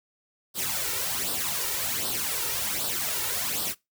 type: noise with flanger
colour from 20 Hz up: white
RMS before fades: -29 dBFS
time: 0.54-3.75 s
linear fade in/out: 50 ms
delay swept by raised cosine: 0.22 to 2.22 ms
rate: 1.3 Hz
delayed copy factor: +0.65
effects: noise-tail reverb RT60 0.2 s tail -22 dB re dry + high-pass 60 Hz 12 dB/octave